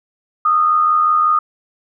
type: tone pair together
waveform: sine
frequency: 1233 / 1318.5 Hz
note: D#6 / E6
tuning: -16 / 0 cents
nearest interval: minor second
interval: 116 cents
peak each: -11 / -22 dBFS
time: 0.45-1.39 s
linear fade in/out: 5 ms
effects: none